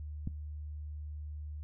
click, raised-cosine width 5 ms, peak -23 dBFS, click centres 0.274 s, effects noise-tail reverb RT60 0.2 s tail -19 dB re dry + added 75 Hz sine -39 dBFS peak until 1.63 s

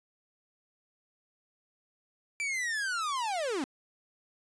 45% pulse linear sweep, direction down, 2349 to 244.2 Hz, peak -30 dBFS, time 2.4-3.64 s, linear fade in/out 0 ms, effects resampled to 22050 Hz

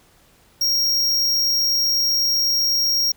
square tone, 5588 Hz, F8, in tune, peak -17 dBFS, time 0.61-3.12 s, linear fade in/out 5 ms, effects pink hiss -55 dBFS RMS until 3.16 s

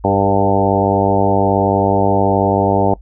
harmonic tone with a mistuned harmonic, 98.8 Hz, G2, 14 cents sharp, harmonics 1 / 2 / 3 / 4 / 5 / 6 / 7 / 8 / 9, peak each -20 / -20 / -20 / -20 / -20 / -20 / -20 / -20 / -20 dBFS, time 0.04-2.94 s, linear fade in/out 5 ms, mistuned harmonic 5, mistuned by -21 cents, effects noise-tail reverb RT60 0.1 s tail -21 dB re dry + added 50 Hz sine -35 dBFS peak until 3.01 s

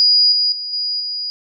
sine tone with level steps, 4895 Hz, D#8, 29 cents flat, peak -9 / -13 / -23 / -18 / -21 dBFS, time 0-1.3 s, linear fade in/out 0 ms, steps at 0.32 / 0.52 / 0.73 / 1 s, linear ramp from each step 2 ms, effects none

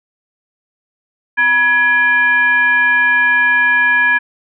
sine tone with frequency modulation, 1677 Hz, G#6, 16 cents sharp, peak -9 dBFS, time 1.37-4.19 s, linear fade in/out 20 ms, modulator 710 Hz, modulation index 0.64, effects none

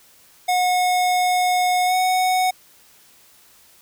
square tone with pitch glide, 727 to 740.1 Hz, F#5 to F#5, -31 to 0 cents, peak -17 dBFS, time 0.48-2.51 s, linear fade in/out 10 ms, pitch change +31 cents, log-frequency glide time 1.86-1.94 s, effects white hiss -52 dBFS RMS until 3.81 s

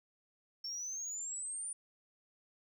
sine exponential sweep, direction up, 5400 to 9397 Hz, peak -37 dBFS, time 0.64-1.73 s, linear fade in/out 5 ms, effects tanh soft clip ceiling -36 dBFS

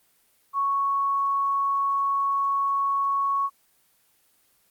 sine tone, 1108.7 Hz, C#6, in tune, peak -21 dBFS, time 0.53-3.5 s, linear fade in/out 50 ms, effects white hiss -64 dBFS RMS until 4.7 s + Opus 24 kbps

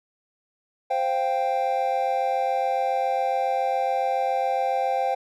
triangle chord, C suspended fourth, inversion none, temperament just, 523.3 / 697.7 / 784.9 Hz, C5 / F5 / G5, 0 / -2 / +2 cents, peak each -25 / -26 / -22 dBFS, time 0.9-5.15 s, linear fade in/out 10 ms, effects none

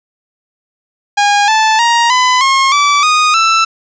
sawtooth tone with pitch steps, 817 / 875.6 / 938.5 / 1005.8 / 1078 / 1155.4 / 1238.3 / 1327.2 Hz, G#5 / A5 / A#5 / B5 / C#6 / D6 / D#6 / E6, -29 / -9 / +11 / +31 / -49 / -29 / -9 / +11 cents, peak -4 dBFS, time 1.17-3.65 s, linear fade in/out 10 ms, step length 310 ms, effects resampled to 16000 Hz + 7-bit

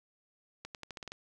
accelerating click train, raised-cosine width 0.2 ms, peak -25 dBFS, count 8, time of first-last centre 0.65-1.119 s, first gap 98 ms, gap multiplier 0.87, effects none

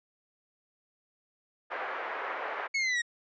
white band-pass noise, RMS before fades -36 dBFS, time 1.7-2.68 s, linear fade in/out 20 ms, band 440 to 1800 Hz, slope 24 dB/octave
40% pulse linear sweep, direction down, 2217 to 1864.7 Hz, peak -26 dBFS, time 2.74-3.02 s, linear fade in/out 10 ms
effects resampled to 16000 Hz

